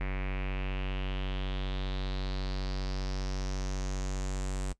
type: tone with low-pass filter sweep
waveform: square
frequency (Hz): 47.39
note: F#1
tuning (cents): +42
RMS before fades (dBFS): -33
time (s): 0-4.73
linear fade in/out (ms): 10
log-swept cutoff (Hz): 2200 to 8100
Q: 4.2
effects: noise-tail reverb RT60 0.1 s tail -20 dB re dry